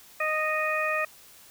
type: harmonic tone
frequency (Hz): 620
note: D#5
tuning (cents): -6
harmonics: 1 / 2 / 3 / 4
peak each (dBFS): -30 / -30 / -30 / -30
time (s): 0.2-1.05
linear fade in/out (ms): 5
effects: white hiss -52 dBFS RMS until 1.5 s